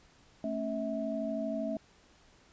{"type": "tone cluster", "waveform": "sine", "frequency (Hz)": [222.1, 274.7, 647], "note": ["A3", "C#4", "E5"], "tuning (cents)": [16, -16, -32], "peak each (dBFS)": [-36, -37, -35], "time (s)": [0.44, 1.77], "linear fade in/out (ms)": 2, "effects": ["pink hiss -62 dBFS RMS until 2.52 s", "resampled to 16000 Hz"]}